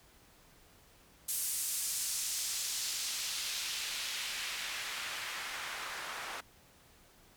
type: noise with band-pass filter sweep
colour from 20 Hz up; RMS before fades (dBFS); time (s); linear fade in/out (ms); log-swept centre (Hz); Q
white; -38; 1.28-6.41; 10; 10000 to 1100; 1
effects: pink hiss -62 dBFS RMS until 7.36 s